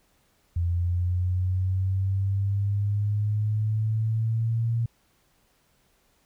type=linear sweep; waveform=sine; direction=up; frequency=85.4 to 116.54 Hz; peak=-22 dBFS; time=0.56-4.86 s; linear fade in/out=5 ms; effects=pink hiss -66 dBFS RMS until 6.25 s